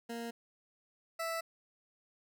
20% pulse tone pair in turn, 233.1 / 659.3 Hz, A#3 / E5, 0 / 0 cents, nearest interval octave + tritone, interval 1800 cents, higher second, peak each -34 / -30 dBFS, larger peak second, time 0.09-0.31 / 1.19-1.41 s, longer neither, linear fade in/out 10 ms, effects none

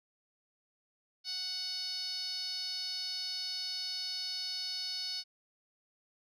10% pulse tone with band-pass filter, 740 Hz, F#5, in tune, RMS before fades -38 dBFS, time 1.24-5.24 s, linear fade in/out 50 ms, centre 4800 Hz, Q 9.1, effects none

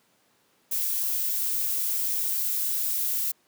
violet noise, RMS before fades -27 dBFS, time 0.71-3.32 s, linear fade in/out 10 ms, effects pink hiss -65 dBFS RMS until 3.47 s + high-pass 200 Hz 12 dB/octave

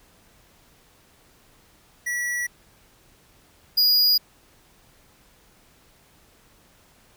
square tone pair in turn, 1941 / 4891 Hz, B6 / D#8, -31 / -31 cents, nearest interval octave + major third, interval 1600 cents, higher second, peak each -25 / -16 dBFS, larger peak second, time 2.06-2.47 / 3.77-4.18 s, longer neither, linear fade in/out 10 ms, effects pink hiss -57 dBFS RMS until 7.16 s

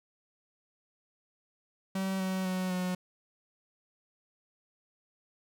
45% pulse tone with pitch steps, 191.3 / 188.23 / 185.21 / 182.24 Hz, G3 / F#3 / F#3 / F#3, -42 / +30 / +2 / -26 cents, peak -30 dBFS, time 1.95-2.95 s, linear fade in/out 5 ms, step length 250 ms, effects none

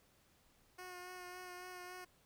10% pulse tone with vibrato, 361.8 Hz, F#4, 39 cents flat, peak -40 dBFS, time 0.78-2.05 s, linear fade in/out 10 ms, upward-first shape sine, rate 3.6 Hz, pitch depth 19 cents each way, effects pink hiss -71 dBFS RMS until 2.25 s

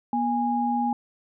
sine tone pair together, 241.1 / 824.2 Hz, B3 / G#5, -41 / -13 cents, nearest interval octave + major sixth, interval 2128 cents, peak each -25 / -24 dBFS, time 0.13-0.93 s, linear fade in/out 2 ms, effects none

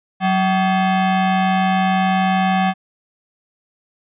45% pulse ring-modulated tone, 473.4 Hz, A#4, 27 cents sharp, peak -11 dBFS, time 0.2-2.74 s, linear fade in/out 50 ms, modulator 287 Hz, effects resampled to 8000 Hz

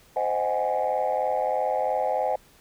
sine chord, Ab dominant seventh, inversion first, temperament just, 519.1 / 623 / 747.5 / 830.6 Hz, C5 / Eb5 / Gb5 / Ab5, -14 / +2 / +17 / 0 cents, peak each -27 dBFS, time 0.16-2.36 s, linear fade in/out 5 ms, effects tanh soft clip ceiling -16 dBFS + pink hiss -56 dBFS RMS until 2.6 s

